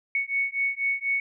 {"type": "beating tone pair", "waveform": "sine", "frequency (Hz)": [2217, 2221.1], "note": ["C#7", "C#7"], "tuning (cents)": [0, 3], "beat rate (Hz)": 4.1, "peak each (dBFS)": -27, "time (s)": [0.15, 1.2], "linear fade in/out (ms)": 2, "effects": []}